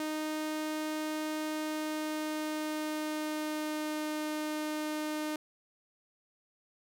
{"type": "tone with pitch glide", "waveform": "sawtooth", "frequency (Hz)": [309, 305.6], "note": ["D#4", "D#4"], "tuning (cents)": [-12, -31], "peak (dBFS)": -29, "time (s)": [0, 5.36], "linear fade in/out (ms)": 2, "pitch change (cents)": -19, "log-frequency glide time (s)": [1.48, 4.07], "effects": []}